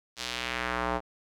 square tone with band-pass filter sweep, 61.1 Hz, B1, 18 cents flat, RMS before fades -32 dBFS, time 0.16-1.01 s, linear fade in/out 50 ms, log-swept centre 5000 to 800 Hz, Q 1.3, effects none

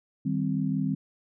sine chord, C minor, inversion first, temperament equal, 155.56 / 196 / 261.6 Hz, Eb3 / G3 / C4, 0 / 0 / 0 cents, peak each -29 dBFS, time 0.25-0.95 s, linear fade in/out 10 ms, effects none

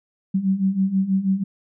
sine beating tone pair, 188.2 / 194.4 Hz, F#3 / G3, +30 / -14 cents, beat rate 6.2 Hz, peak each -23 / -19 dBFS, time 0.34-1.44 s, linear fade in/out 10 ms, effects none

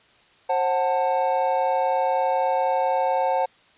triangle chord, F# diminished, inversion second, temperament just, 532.8 / 740 / 888 Hz, C5 / F#5 / A5, +31 / 0 / +16 cents, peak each -22 dBFS, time 0.49-3.46 s, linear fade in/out 10 ms, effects white hiss -56 dBFS RMS until 3.77 s + resampled to 8000 Hz

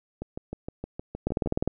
two click trains, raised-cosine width 2 ms, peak -20 / -12 dBFS, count 9 / 9, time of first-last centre 0.22-1.46 / 1.27-1.676 s, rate 6.45 / 19.7 Hz, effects none

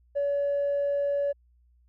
triangle tone with tanh clipping, 568 Hz, C#5, 42 cents sharp, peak -24 dBFS, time 0.15-1.33 s, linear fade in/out 20 ms, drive 5 dB, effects added 60 Hz sine -59 dBFS peak until 1.88 s

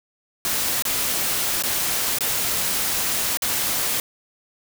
white noise with dropouts, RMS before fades -23 dBFS, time 0.45-4 s, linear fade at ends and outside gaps 1 ms, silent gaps 0.823-0.852 / 1.624-1.636 / 2.186-2.207 / 3.372-3.421 s, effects none

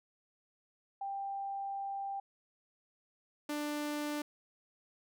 sine / sawtooth tone pair in turn, 790 / 295.9 Hz, G5 / D4, +13 / +13 cents, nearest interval octave + perfect fourth, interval 1700 cents, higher first, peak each -36 / -31 dBFS, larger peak second, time 1.01-2.2 / 3.49-4.22 s, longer first, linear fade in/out 5 ms, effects none

